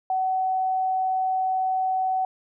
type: tone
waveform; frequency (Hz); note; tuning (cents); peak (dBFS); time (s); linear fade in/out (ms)
sine; 753; F#5; +30; -21; 0.1-2.25; 2
effects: none